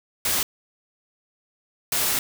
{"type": "noise bursts at uneven times", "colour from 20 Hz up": "white", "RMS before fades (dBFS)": -23, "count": 2, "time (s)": [[0.25, 0.43], [1.92, 2.19]], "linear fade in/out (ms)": 2, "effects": []}